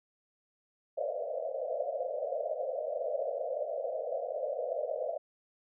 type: band-pass noise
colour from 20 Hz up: pink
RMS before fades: -35 dBFS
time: 0.97-5.18 s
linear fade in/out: 10 ms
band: 490 to 680 Hz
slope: 96 dB/octave
effects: none